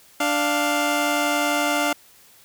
15% pulse tone pair together, 293.7 / 698.5 Hz, D4 / F5, 0 / 0 cents, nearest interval octave + minor third, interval 1500 cents, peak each -16 dBFS, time 0.2-1.93 s, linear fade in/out 5 ms, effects white hiss -52 dBFS RMS until 2.44 s

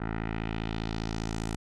10% pulse tone with low-pass filter sweep, 55 Hz, A1, in tune, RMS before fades -33 dBFS, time 0-1.56 s, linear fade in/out 5 ms, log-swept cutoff 1600 to 8900 Hz, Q 1.8, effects none

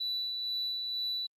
sine tone with tremolo, 3961 Hz, B7, 4 cents sharp, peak -29 dBFS, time 0-1.27 s, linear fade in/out 10 ms, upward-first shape sine, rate 2.1 Hz, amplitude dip 35%, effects tanh soft clip ceiling -28 dBFS + Opus 32 kbps

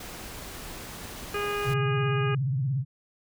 pink noise, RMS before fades -40 dBFS, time 0-1.74 s, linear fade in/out 5 ms
click, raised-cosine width 3 ms, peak -31 dBFS, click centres 1.054 s
harmonic tone, 410 Hz, G#4, 22 cents flat, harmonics 1 / 2 / 3 / 4 / 5 / 6 / 7, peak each -30 / -41 / -33 / -37 / -45 / -37 / -41 dBFS, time 1.34-2.35 s, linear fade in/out 5 ms
sine tone with vibrato, 133.3 Hz, C3, 33 cents sharp, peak -24 dBFS, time 1.64-2.85 s, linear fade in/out 50 ms, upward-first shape triangle, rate 17 Hz, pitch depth 180 cents each way
effects none

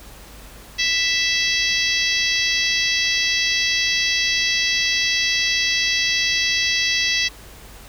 harmonic tone with a mistuned harmonic, 659.3 Hz, E5, in tune, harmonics 3 / 4 / 5 / 6 / 7 / 8 / 9, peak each -23 / -24 / -25 / -26 / -26 / -27 / -28 dBFS, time 0.78-7.29 s, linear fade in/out 20 ms, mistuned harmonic 9, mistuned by +17 cents, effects added 50 Hz sine -43 dBFS peak until 7.88 s + pink hiss -43 dBFS RMS until 7.88 s

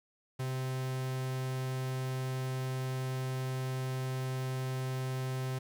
45% pulse tone, 130.1 Hz, C3, 9 cents flat, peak -33 dBFS, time 0.39-5.59 s, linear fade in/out 10 ms, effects 10-bit

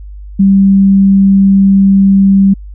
sine tone, 195.3 Hz, G3, 6 cents flat, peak -3 dBFS, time 0.39-2.54 s, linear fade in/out 10 ms, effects added 50 Hz sine -25 dBFS peak until 2.74 s

